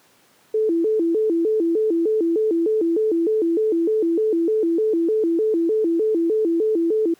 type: tone with vibrato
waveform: sine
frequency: 381.3 Hz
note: G4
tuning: 48 cents flat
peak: -16 dBFS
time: 0.54-7.14 s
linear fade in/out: 5 ms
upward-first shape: square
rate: 3.3 Hz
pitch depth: 230 cents each way
effects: pink hiss -56 dBFS RMS until 7.19 s + high-pass 200 Hz 12 dB/octave